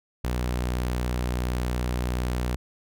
sawtooth tone, 61.4 Hz, B1, 9 cents flat, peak -21 dBFS, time 0.24-2.56 s, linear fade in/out 5 ms, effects none

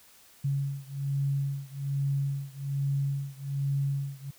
sine beating tone pair, 138.59 / 139.79 Hz, C#3 / C#3, 0 / +15 cents, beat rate 1.2 Hz, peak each -30 / -31 dBFS, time 0.44-4.31 s, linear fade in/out 10 ms, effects white hiss -57 dBFS RMS until 4.38 s

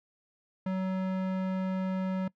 square tone with low-pass filter, 187.9 Hz, F#3, 27 cents sharp, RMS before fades -31 dBFS, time 0.66-2.28 s, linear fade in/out 5 ms, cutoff 1900 Hz, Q 0.58, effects noise-tail reverb RT60 0.1 s tail -22 dB re dry

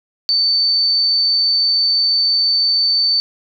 sine tone, 4543 Hz, C#8, 42 cents sharp, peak -12 dBFS, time 0.29-3.2 s, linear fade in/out 0 ms, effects none

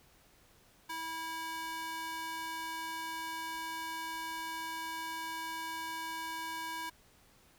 square tone with high-pass filter, 325.3 Hz, E4, 23 cents flat, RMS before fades -40 dBFS, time 0.89-6.9 s, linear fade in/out 10 ms, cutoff 990 Hz, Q 1.3, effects pink hiss -64 dBFS RMS until 7.58 s

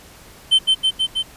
triangle tone with echo, 3088 Hz, G7, 27 cents flat, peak -8 dBFS, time 0.51-0.59 s, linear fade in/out 20 ms, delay 160 ms, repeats 4, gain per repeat -2 dB, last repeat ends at 1.23 s, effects pink hiss -44 dBFS RMS until 1.36 s + resampled to 32000 Hz

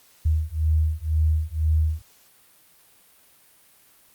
sine beating tone pair, 77.4 / 79.4 Hz, D#2 / D#2, -9 / +36 cents, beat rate 2 Hz, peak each -22 dBFS, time 0.25-2.02 s, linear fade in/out 10 ms, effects white hiss -56 dBFS RMS until 4.14 s + Opus 48 kbps

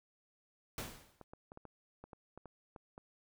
pink noise with exponential decay, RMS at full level -40 dBFS, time 0.78-1.24 s, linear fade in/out 1 ms, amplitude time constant 100 ms
clicks, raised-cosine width 1 ms, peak -36 dBFS, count 11, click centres 1.213 / 1.335 / 1.519 / 1.574 / 1.653 / 2.04 / 2.132 / 2.376 / 2.457 / 2.762 / 2.979 s
effects none

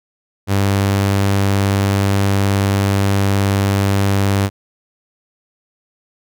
sawtooth tone, 98.9 Hz, G2, 16 cents sharp, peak -9 dBFS, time 0.47-4.5 s, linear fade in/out 50 ms, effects none

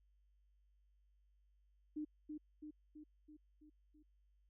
sine tone with echo, 303.2 Hz, D#4, 45 cents flat, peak -40 dBFS, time 1.96-2.05 s, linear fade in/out 10 ms, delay 330 ms, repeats 6, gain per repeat -4 dB, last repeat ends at 4.03 s, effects added 50 Hz sine -70 dBFS peak until 4.49 s

